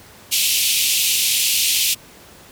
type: band-pass noise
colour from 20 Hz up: pink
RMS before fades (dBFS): -18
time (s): 0.31-1.95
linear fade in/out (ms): 20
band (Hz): 2500 to 16000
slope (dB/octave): 48
effects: pink hiss -44 dBFS RMS until 2.51 s + high-pass 60 Hz 12 dB/octave